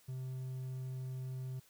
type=tone; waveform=triangle; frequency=129.5 Hz; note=C3; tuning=17 cents flat; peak=-37 dBFS; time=0.08-1.6 s; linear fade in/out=10 ms; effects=white hiss -66 dBFS RMS until 1.69 s